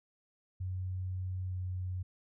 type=tone with pitch glide; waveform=sine; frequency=92.5 to 91.7 Hz; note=F#2 to F#2; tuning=0 to -15 cents; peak=-34 dBFS; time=0.6-2.03 s; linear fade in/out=10 ms; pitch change=-15 cents; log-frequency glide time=1.48-1.53 s; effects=none